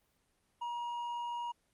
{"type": "tone with hard clipping", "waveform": "sine", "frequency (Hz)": 953, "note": "A#5", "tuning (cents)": 38, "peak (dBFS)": -37, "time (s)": [0.61, 1.52], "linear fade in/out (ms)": 10, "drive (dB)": 4, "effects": ["pink hiss -75 dBFS RMS until 1.73 s", "Opus 24 kbps"]}